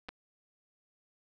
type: clicks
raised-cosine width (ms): 0.3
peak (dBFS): -29 / -24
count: 2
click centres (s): 0.086 / 0.09
effects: none